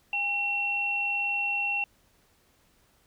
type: tone pair together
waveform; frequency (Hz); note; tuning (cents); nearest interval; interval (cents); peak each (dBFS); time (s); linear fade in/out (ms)
sine; 809 / 2721; G#5 / F7; -46 / -46; octave + major sixth; 2100; -35 / -26; 0.13-1.84; 2
effects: pink hiss -65 dBFS RMS until 3.06 s